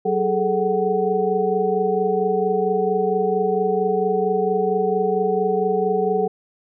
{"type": "tone cluster", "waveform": "sine", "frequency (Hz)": [188.5, 413.7, 438.1, 749], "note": ["F#3", "G#4", "A4", "F#5"], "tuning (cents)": [32, -7, -7, 21], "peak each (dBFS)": [-26, -23, -20, -24], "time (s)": [0.05, 6.28], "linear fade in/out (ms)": 10, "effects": []}